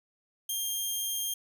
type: tone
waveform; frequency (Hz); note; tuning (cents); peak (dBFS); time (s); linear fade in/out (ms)
10% pulse; 3202; G7; +36; -22; 0.49-1.34; 5
effects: none